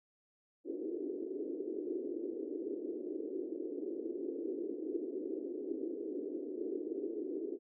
white band-pass noise, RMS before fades -40 dBFS, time 0.64-7.59 s, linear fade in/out 50 ms, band 300 to 410 Hz, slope 48 dB/octave, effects none

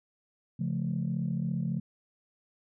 sine chord, Db augmented, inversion none, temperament just, 138.59 / 173.24 / 216.5 Hz, Db3 / F3 / A3, 0 / -14 / -28 cents, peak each -32 / -31 / -34 dBFS, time 0.59-1.8 s, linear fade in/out 10 ms, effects tanh soft clip ceiling -21 dBFS

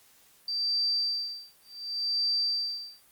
sine tone with tremolo, 4674 Hz, D8, 9 cents flat, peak -24 dBFS, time 0.48-3.06 s, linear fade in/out 2 ms, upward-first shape sine, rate 0.68 Hz, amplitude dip 100%, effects white hiss -60 dBFS RMS until 3.11 s + Opus 48 kbps

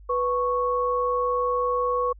sine tone pair together, 493.7 / 1105.9 Hz, B4 / C#6, -1 / -4 cents, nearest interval octave + major second, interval 1397 cents, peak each -24 dBFS, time 0.09-2.13 s, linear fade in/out 10 ms, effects added 50 Hz sine -44 dBFS peak until 2.19 s

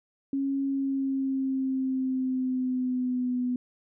sine tone with pitch glide, 274.2 to 248.6 Hz, C#4 to B3, -19 to +12 cents, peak -25 dBFS, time 0.33-3.56 s, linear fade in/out 2 ms, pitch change -169 cents, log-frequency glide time 0.64-3.39 s, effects none

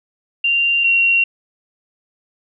sine tone pair in turn, 2777 / 2747 Hz, F7 / F7, -10 / -29 cents, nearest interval unison, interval 19 cents, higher first, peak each -13 / -11 dBFS, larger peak second, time 0.44-0.84 / 0.84-1.24 s, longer neither, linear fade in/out 5 ms, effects none

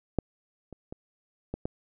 clicks, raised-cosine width 2 ms, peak -11 / -29 / -25 / -19 / -17 dBFS, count 5, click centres 0.187 / 0.727 / 0.925 / 1.54 / 1.655 s, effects none

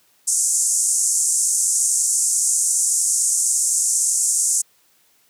pink band-pass noise, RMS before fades -19 dBFS, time 0.27-4.62 s, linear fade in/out 10 ms, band 6500 to 9700 Hz, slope 48 dB/octave, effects white hiss -59 dBFS RMS until 5.29 s + high-pass 80 Hz 12 dB/octave

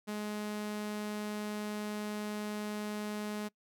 sawtooth tone, 210 Hz, G#3, 19 cents sharp, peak -32 dBFS, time 0.07-3.49 s, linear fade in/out 20 ms, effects noise-tail reverb RT60 0.1 s tail -23 dB re dry

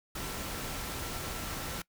sine tone in noise, 1345 Hz, E6, 34 cents sharp, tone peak -49 dBFS, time 0.15-1.82 s, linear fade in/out 5 ms, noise pink, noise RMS -38 dBFS, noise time 0.15-1.82 s, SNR -14 dB, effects noise-tail reverb RT60 0.1 s tail -22 dB re dry

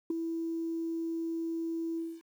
sine tone with ADSR envelope, 330 Hz, E4, 2 cents sharp, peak -23 dBFS, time 0.1-2.22 s, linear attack 5 ms, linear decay 9 ms, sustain -8 dB, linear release 240 ms, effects tanh soft clip ceiling -24 dBFS + 10-bit

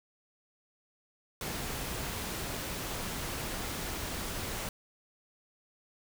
pink noise, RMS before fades -37 dBFS, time 1.41-4.69 s, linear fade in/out 2 ms, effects none

